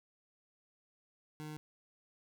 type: tone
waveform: 25% pulse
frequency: 152.9 Hz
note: D#3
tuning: 30 cents flat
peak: -39 dBFS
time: 1.4-1.57 s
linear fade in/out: 0 ms
effects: none